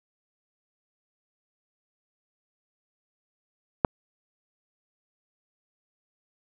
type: click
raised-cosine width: 1 ms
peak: -4 dBFS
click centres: 3.848 s
effects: none